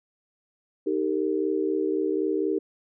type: chord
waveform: sine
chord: Eb major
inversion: none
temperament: equal with one note detuned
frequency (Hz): 311.1 / 392 / 456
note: Eb4 / G4 / Bb4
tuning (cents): 0 / 0 / -38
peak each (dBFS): -27 / -26 / -29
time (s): 0.86-2.59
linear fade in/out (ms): 10
effects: none